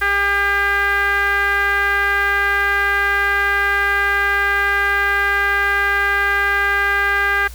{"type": "tone with low-pass filter", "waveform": "5% pulse", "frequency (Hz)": 401.3, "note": "G4", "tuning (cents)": 41, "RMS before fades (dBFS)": -17, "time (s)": [0.01, 7.48], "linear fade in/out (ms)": 10, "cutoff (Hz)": 1700, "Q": 4.5, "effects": ["added 60 Hz sine -32 dBFS peak until 7.54 s", "white hiss -42 dBFS RMS until 7.54 s"]}